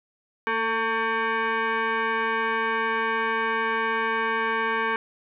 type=tone with frequency modulation; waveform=sine; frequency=229.3 Hz; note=A#3; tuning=28 cents flat; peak=-22 dBFS; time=0.47-4.96 s; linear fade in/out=0 ms; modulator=676 Hz; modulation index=2.8; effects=none